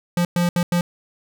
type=tone bursts at uneven times; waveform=square; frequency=174.61 Hz; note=F3; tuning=in tune; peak=-17 dBFS; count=4; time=0.17-0.25 / 0.36-0.49 / 0.56-0.63 / 0.72-0.81 s; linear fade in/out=2 ms; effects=none